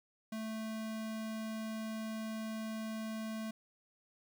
square tone, 220 Hz, A3, in tune, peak -39 dBFS, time 0.32-3.51 s, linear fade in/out 5 ms, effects 12-bit

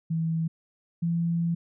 sine tone pair in turn, 162.9 / 168.81 Hz, E3 / E3, -20 / +41 cents, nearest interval minor second, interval 61 cents, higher second, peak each -24 / -23 dBFS, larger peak second, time 0.1-0.48 / 1.02-1.55 s, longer second, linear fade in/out 10 ms, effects none

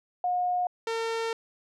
sine / sawtooth tone pair in turn, 720 / 454.5 Hz, F#5 / A#4, -47 / -44 cents, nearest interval minor sixth, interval 797 cents, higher first, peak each -24 dBFS, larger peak neither, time 0.24-0.67 / 0.87-1.33 s, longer second, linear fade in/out 2 ms, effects low-pass 6000 Hz 12 dB/octave

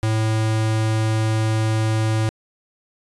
square tone, 110 Hz, A2, in tune, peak -18 dBFS, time 0.03-2.29 s, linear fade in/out 0 ms, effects resampled to 24000 Hz

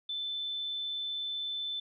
sine tone, 3524 Hz, A7, 2 cents sharp, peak -33 dBFS, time 0.09-1.8 s, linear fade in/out 5 ms, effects none

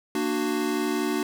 square chord, Bb augmented, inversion none, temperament equal with one note detuned, 233.1 / 297.6 / 370 Hz, Bb3 / D4 / F#4, 0 / +23 / 0 cents, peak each -31 / -28 / -29 dBFS, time 0.15-1.23 s, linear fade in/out 2 ms, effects none

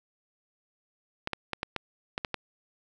clicks, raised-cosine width 0.3 ms, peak -14 dBFS, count 8, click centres 1.274 / 1.333 / 1.533 / 1.631 / 1.763 / 2.179 / 2.248 / 2.343 s, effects none

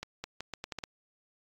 accelerating click train, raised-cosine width 0.2 ms, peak -20 dBFS, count 8, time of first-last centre 0.03-0.838 s, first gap 210 ms, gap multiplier 0.79, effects AAC 64 kbps

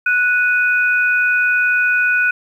sine tone pair together, 1475.1 / 2489 Hz, F#6 / D#7, -6 / 0 cents, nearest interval major sixth, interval 906 cents, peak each -13 / -19 dBFS, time 0.06-2.31 s, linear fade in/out 5 ms, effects 8-bit

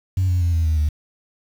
sine tone with pitch steps, 93.5 / 89.54 / 85.74 / 82.1 / 78.62 / 75.29 Hz, F#2 / F2 / F2 / E2 / D#2 / D2, +19 / +44 / -31 / -6 / +19 / +44 cents, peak -14 dBFS, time 0.17-0.89 s, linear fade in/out 5 ms, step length 120 ms, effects tanh soft clip ceiling -13 dBFS + 7-bit

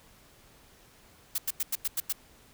blue noise bursts, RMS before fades -29 dBFS, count 7, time 1.35-2.126 s, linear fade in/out 5 ms, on 32 ms, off 92 ms, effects pink hiss -58 dBFS RMS until 2.53 s

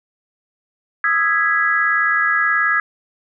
sine chord, E major seventh, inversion third, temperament equal with one note detuned, 1244.5 / 1323.1 / 1661.2 / 1975.5 Hz, D#6 / E6 / G#6 / B6, 0 / +6 / 0 / 0 cents, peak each -22 / -22 / -16 / -22 dBFS, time 1.04-2.8 s, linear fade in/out 2 ms, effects none

